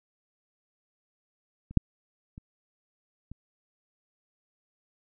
clicks, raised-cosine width 5 ms, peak -30 / -6 / -30 / -29 dBFS, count 4, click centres 1.71 / 1.773 / 2.379 / 3.316 s, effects none

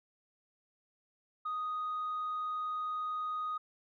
sine tone, 1244.5 Hz, D#6, in tune, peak -32 dBFS, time 1.45-3.58 s, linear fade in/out 10 ms, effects tanh soft clip ceiling -31 dBFS

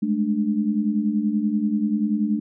sine tone cluster, 204.2 / 214.6 / 296.1 Hz, G#3 / A3 / D4, -29 / -43 / +14 cents, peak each -26 / -21 / -26 dBFS, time 0.02-2.4 s, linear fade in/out 10 ms, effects none

